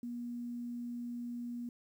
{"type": "tone", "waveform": "sine", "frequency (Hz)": 240, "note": "B3", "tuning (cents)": -49, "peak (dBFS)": -38, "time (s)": [0.03, 1.69], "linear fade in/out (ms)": 2, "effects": ["11-bit"]}